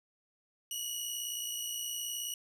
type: tone pair together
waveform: 15% pulse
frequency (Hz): 2889 / 2948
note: F#7 / F#7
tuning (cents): -42 / -7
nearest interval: unison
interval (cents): 35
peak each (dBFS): -31 / -32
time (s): 0.71-2.34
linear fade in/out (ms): 2
effects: none